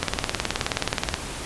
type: click train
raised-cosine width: 0.2 ms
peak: -4 dBFS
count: 22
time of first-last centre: 0.03-1.141 s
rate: 18.9 Hz
effects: pink hiss -33 dBFS RMS until 1.45 s + resampled to 24000 Hz